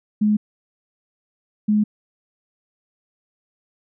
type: tone pair in turn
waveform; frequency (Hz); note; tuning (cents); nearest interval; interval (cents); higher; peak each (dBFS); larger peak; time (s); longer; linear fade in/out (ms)
sine; 210.9 / 210.9; G#3 / G#3; +27 / +27; unison; 0; neither; -14; neither; 0.21-0.37 / 1.68-1.84; neither; 10
effects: none